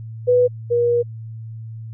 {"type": "tone pair in turn", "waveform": "sine", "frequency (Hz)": [493.9, 477.4], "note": ["B4", "A#4"], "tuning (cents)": [0, 41], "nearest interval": "minor second", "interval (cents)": 59, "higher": "first", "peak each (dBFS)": [-11, -14], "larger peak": "first", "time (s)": [[0.27, 0.48], [0.7, 1.03]], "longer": "second", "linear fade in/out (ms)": 20, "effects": ["added 112 Hz sine -30 dBFS peak until 1.93 s"]}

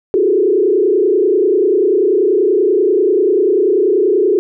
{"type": "tone with frequency modulation", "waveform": "sine", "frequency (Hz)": 392, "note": "G4", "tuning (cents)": 0, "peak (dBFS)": -9, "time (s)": [0.14, 4.39], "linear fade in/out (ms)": 0, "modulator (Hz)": 30.3, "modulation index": 1.6, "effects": []}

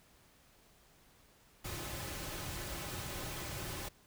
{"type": "noise with comb filter", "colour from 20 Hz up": "pink", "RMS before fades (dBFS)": -42, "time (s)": [1.64, 3.89], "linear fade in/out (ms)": 10, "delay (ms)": 4.3, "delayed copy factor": -0.5, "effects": ["pink hiss -65 dBFS RMS until 4.06 s"]}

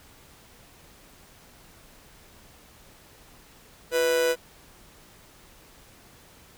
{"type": "tone with amplitude modulation", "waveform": "45% pulse", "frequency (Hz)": 493.9, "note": "B4", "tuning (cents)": 0, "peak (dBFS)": -18, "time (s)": [3.91, 4.36], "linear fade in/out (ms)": 50, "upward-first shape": "sine", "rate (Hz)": 148, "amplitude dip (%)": 60, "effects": ["pink hiss -53 dBFS RMS until 6.57 s"]}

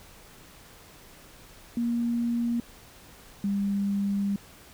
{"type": "tone pair in turn", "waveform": "sine", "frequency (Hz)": [235.9, 200], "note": ["A#3", "G3"], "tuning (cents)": [21, 35], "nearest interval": "minor third", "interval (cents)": 286, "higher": "first", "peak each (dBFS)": -24, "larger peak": "neither", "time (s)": [[1.77, 2.6], [3.44, 4.36]], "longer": "second", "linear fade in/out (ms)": 2, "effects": ["pink hiss -51 dBFS RMS until 4.73 s"]}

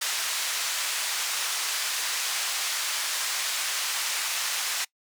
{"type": "band-pass noise", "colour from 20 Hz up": "white", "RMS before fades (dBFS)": -29, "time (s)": [0.01, 4.85], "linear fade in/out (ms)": 10, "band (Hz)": [1000, 7500], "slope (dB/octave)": 12, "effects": ["noise-tail reverb RT60 0.1 s tail -23 dB re dry"]}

